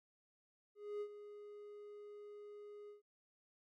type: tone with ADSR envelope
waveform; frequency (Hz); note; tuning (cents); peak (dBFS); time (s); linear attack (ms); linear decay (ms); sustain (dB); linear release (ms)
triangle; 414.5; G#4; -3; -37; 0.75-3.02; 260; 68; -12; 130
effects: none